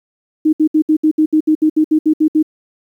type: tone bursts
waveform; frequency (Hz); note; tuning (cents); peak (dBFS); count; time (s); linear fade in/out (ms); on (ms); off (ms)
sine; 310.4; D#4; -4; -8; 14; 0.45-2.428; 10; 80; 66
effects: 8-bit